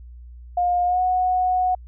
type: tone with pitch glide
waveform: sine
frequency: 711 to 734 Hz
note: F5 to F#5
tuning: +31 to -14 cents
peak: -17 dBFS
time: 0.57-1.75 s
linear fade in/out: 5 ms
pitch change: +55 cents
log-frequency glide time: 0.85-1.01 s
effects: added 60 Hz sine -38 dBFS peak until 1.87 s